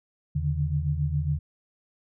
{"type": "tone cluster", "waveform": "sine", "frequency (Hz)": [80.7, 142.6, 149.9], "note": ["E2", "C#3", "D3"], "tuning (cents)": [-36, 49, 36], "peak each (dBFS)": -28, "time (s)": [0.35, 1.39], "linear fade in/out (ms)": 10, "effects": []}